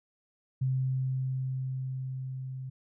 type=tone with level ramp; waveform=sine; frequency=130.81 Hz; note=C3; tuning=in tune; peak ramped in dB=-25 to -36 dBFS; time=0.61-2.7 s; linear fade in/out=10 ms; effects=none